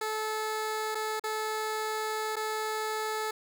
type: tone with dropouts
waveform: 15% pulse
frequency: 433.8 Hz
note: A4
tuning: 25 cents flat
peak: -24 dBFS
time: 0.01-3.31 s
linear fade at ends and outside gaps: 5 ms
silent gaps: 0.948-0.952 / 1.197-1.238 / 2.358-2.365 s
effects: none